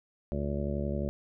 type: harmonic tone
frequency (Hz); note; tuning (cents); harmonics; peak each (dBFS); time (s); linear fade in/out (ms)
71.4; D2; -48; 1 / 2 / 3 / 4 / 5 / 6 / 7 / 8 / 9; -34 / -36 / -35 / -46 / -39 / -44 / -46 / -38 / -48; 0.32-1.09; 0
effects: none